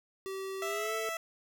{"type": "tone with pitch glide", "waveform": "square", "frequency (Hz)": [385, 442.2], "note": ["G4", "A4"], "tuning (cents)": [-31, 9], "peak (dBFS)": -37, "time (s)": [0.26, 1.09], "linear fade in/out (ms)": 0, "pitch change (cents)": 240, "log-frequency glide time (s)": [0.6, 0.94]}
{"type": "tone", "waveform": "15% pulse", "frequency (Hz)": 659.3, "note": "E5", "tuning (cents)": 0, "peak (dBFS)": -28, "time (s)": [0.62, 1.17], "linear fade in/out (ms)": 2}
{"effects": []}